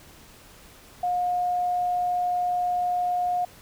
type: tone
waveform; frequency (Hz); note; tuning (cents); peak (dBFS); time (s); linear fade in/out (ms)
sine; 716; F5; +43; -22; 1.03-3.45; 5
effects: pink hiss -50 dBFS RMS until 3.61 s